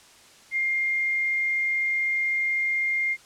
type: tone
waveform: sine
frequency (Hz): 2116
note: C7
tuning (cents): +19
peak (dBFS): -22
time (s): 0.51-3.17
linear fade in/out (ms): 50
effects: white hiss -52 dBFS RMS until 3.25 s + low-pass 8000 Hz 12 dB/octave